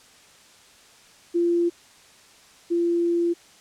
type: tone pair in turn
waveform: sine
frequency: 343.9 / 342.5 Hz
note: F4 / F4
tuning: -27 / -34 cents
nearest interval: unison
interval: 7 cents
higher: first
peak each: -18 / -19 dBFS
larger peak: first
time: 1.34-1.7 / 2.7-3.34 s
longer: second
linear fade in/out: 20 ms
effects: white hiss -52 dBFS RMS until 3.6 s + low-pass 8000 Hz 12 dB/octave